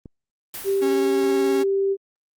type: click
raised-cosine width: 3 ms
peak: -26 dBFS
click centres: 0.058 s
type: noise with exponential decay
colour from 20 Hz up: white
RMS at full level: -32 dBFS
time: 0.54-1.6 s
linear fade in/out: 1 ms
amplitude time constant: 230 ms
type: tone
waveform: sine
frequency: 392 Hz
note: G4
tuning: in tune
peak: -18 dBFS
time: 0.64-1.97 s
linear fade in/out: 50 ms
type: tone with vibrato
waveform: 45% pulse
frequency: 274.6 Hz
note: C#4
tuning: 16 cents flat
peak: -23 dBFS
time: 0.81-1.64 s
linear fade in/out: 20 ms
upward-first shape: sine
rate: 19 Hz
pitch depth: 15 cents each way
effects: Opus 32 kbps